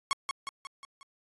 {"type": "tone with echo", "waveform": "sawtooth", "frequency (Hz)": 1098, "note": "C#6", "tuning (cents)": -17, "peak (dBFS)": -21, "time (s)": [0.11, 0.13], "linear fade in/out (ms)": 0, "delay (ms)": 180, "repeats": 5, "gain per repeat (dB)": -5, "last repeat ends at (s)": 1.03, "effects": ["AAC 32 kbps"]}